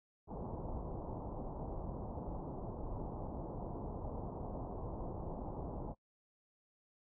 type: low-pass noise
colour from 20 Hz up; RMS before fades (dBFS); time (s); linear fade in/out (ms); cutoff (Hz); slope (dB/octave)
pink; -43; 0.27-5.95; 50; 970; 48
effects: noise-tail reverb RT60 0.1 s tail -24 dB re dry